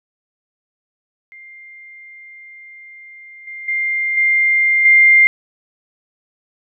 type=tone with level steps; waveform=sine; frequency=2100 Hz; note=C7; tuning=6 cents sharp; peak=-36 / -28 / -16 / -11 / -6 dBFS; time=1.32-5.27 s; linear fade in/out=0 ms; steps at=3.47 / 3.68 / 4.17 / 4.85 s; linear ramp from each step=5 ms; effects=none